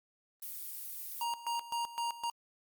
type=noise; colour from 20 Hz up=violet; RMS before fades=-42 dBFS; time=0.42-1.24 s; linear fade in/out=5 ms
type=tone with tremolo; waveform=square; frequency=939 Hz; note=A#5; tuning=12 cents sharp; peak=-33 dBFS; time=1.21-2.3 s; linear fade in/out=2 ms; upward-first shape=square; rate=3.9 Hz; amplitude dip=80%
effects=Opus 24 kbps